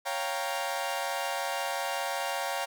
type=chord; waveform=sawtooth; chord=G half-diminished seventh; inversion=second; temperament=equal; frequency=554.4 / 698.5 / 784 / 932.3 Hz; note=Db5 / F5 / G5 / Bb5; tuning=0 / 0 / 0 / 0 cents; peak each=-32 dBFS; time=0.05-2.66 s; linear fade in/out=20 ms; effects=none